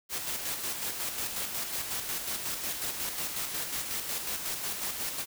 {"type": "noise with tremolo", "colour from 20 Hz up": "white", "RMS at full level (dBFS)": -33, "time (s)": [0.09, 5.26], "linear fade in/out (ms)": 50, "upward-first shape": "square", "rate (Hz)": 5.5, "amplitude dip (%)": 40, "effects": []}